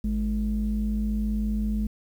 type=tone pair together; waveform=sine; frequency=53 / 211.8 Hz; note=G#1 / G#3; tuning=+36 / +34 cents; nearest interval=2 octaves; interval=2398 cents; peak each=-25 dBFS; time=0.04-1.87 s; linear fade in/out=5 ms; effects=tanh soft clip ceiling -18 dBFS + 9-bit